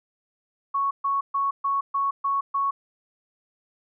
sine tone bursts, 1108.7 Hz, C#6, in tune, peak -21 dBFS, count 7, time 0.74-2.71 s, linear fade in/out 10 ms, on 170 ms, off 130 ms, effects none

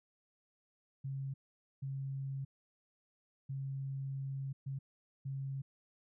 sine tone bursts at uneven times, 136 Hz, C#3, 33 cents flat, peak -37 dBFS, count 5, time 1.04-1.34 / 1.82-2.45 / 3.49-4.53 / 4.66-4.79 / 5.25-5.62 s, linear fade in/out 10 ms, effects none

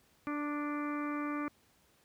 harmonic tone with a mistuned harmonic, 293.7 Hz, D4, in tune, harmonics 1 / 2 / 3 / 4 / 5 / 6 / 7 / 8, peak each -35 / -46 / -50 / -40 / -48 / -51 / -50 / -50 dBFS, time 0.27-1.48 s, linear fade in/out 0 ms, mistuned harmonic 3, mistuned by +16 cents, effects pink hiss -68 dBFS RMS until 2.04 s + high-pass 60 Hz 12 dB/octave

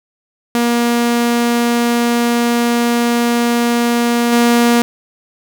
sawtooth tone with level steps, 237.3 Hz, A#3, 31 cents sharp, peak -8 / -5 dBFS, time 0.55-4.82 s, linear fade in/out 0 ms, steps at 4.32 s, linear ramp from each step 10 ms, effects none

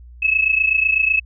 sine tone pair together, 2582 / 2610 Hz, E7 / E7, -37 / -18 cents, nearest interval unison, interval 19 cents, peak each -16 / -18 dBFS, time 0.22-1.2 s, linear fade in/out 10 ms, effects added 60 Hz sine -38 dBFS peak until 1.25 s

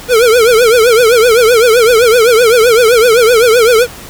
square tone with vibrato, 466.2 Hz, A#4, in tune, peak -5 dBFS, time 0.08-3.87 s, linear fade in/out 50 ms, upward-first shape triangle, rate 7.8 Hz, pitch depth 160 cents each way, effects pink hiss -30 dBFS RMS until 4.09 s

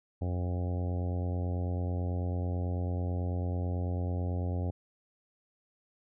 harmonic tone, 89.1 Hz, F2, 35 cents sharp, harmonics 1 / 2 / 3 / 4 / 5 / 6 / 7 / 8 / 9, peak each -30 / -40 / -41 / -46 / -46 / -46 / -48 / -49 / -51 dBFS, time 0.21-4.71 s, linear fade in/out 10 ms, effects none

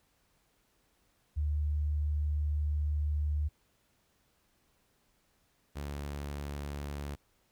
sine / sawtooth tone pair in turn, 74.5 / 71.8 Hz, D2 / D2, +25 / -39 cents, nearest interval minor second, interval 64 cents, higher first, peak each -28 / -33 dBFS, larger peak first, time 1.36-3.49 / 5.75-7.16 s, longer first, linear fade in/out 20 ms, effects pink hiss -72 dBFS RMS until 7.51 s

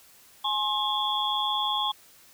sine tone cluster, 841 / 1067 / 3282 / 3442 Hz, G#5 / C6 / G#7 / A7, +22 / +34 / -21 / -39 cents, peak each -30 dBFS, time 0.44-1.92 s, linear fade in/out 10 ms, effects white hiss -55 dBFS RMS until 2.33 s

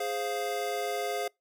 square chord, F minor, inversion first, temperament equal, 415.3 / 523.3 / 698.5 Hz, Ab4 / C5 / F5, 0 / 0 / 0 cents, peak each -35 / -37 / -34 dBFS, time 0-1.28 s, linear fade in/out 5 ms, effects noise-tail reverb RT60 0.2 s tail -26 dB re dry

